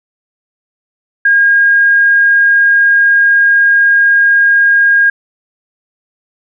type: tone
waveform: sine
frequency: 1624 Hz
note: G#6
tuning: 39 cents flat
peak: -5 dBFS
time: 1.25-5.1 s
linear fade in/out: 5 ms
effects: none

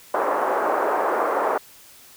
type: band-pass noise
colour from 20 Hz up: pink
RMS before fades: -22 dBFS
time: 0.14-1.58 s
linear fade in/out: 5 ms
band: 420 to 1300 Hz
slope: 24 dB/octave
effects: white hiss -48 dBFS RMS until 2.16 s

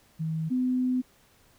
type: tone pair in turn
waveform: sine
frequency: 159.7 / 253.5 Hz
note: D#3 / B3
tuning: +45 / +45 cents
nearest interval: minor sixth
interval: 800 cents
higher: second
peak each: -27 / -23 dBFS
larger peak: second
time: 0.19-0.5 / 0.5-1.02 s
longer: second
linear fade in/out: 20 ms
effects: pink hiss -61 dBFS RMS until 1.58 s

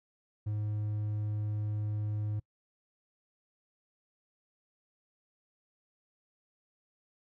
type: tone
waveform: triangle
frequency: 105.5 Hz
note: G#2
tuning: 28 cents sharp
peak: -29 dBFS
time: 0.46-2.4 s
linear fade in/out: 10 ms
effects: noise-tail reverb RT60 0.1 s tail -26 dB re dry

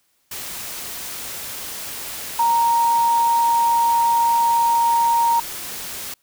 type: tone in noise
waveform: sine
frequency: 932.3 Hz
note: A#5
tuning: in tune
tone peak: -14 dBFS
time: 2.39-5.4 s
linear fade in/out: 5 ms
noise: white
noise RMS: -31 dBFS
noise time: 0.31-6.14 s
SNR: +14 dB
effects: white hiss -65 dBFS RMS until 6.22 s

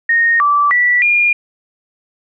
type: tone with pitch steps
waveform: sine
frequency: 1854 / 1162 / 1958 / 2417 Hz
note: A#6 / D6 / B6 / D7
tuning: -10 / -19 / -15 / +49 cents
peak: -9 dBFS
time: 0.09-1.33 s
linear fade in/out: 5 ms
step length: 310 ms
effects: none

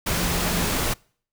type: tone in noise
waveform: sine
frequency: 174.61 Hz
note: F3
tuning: in tune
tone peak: -29 dBFS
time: 0.11-0.67 s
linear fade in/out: 10 ms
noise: pink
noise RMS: -24 dBFS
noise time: 0.06-0.94 s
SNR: -8 dB
effects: noise-tail reverb RT60 0.5 s tail -26 dB re dry

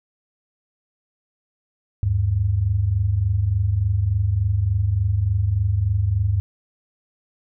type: tone pair together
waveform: sine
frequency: 78 / 101.43 Hz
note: D#2 / G#2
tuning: +5 / -40 cents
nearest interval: perfect fourth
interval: 455 cents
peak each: -23 / -18 dBFS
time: 2.03-6.4 s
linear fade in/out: 0 ms
effects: none

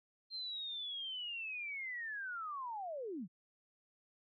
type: linear sweep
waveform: sine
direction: down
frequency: 4186 to 150 Hz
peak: -40 dBFS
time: 0.3-3.28 s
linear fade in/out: 50 ms
effects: none

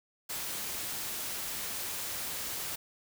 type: noise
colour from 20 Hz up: white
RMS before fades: -37 dBFS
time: 0.29-2.76 s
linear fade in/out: 10 ms
effects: none

